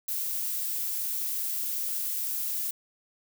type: noise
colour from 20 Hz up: violet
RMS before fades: -31 dBFS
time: 0.08-2.71 s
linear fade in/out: 5 ms
effects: none